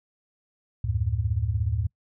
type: tone cluster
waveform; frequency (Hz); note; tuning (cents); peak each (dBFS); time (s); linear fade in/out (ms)
sine; 74.9 / 91.8 / 108.4; D2 / F#2 / A2; +35 / -13 / -25; -28 / -29 / -26; 0.84-1.87; 5
effects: noise-tail reverb RT60 0.1 s tail -25 dB re dry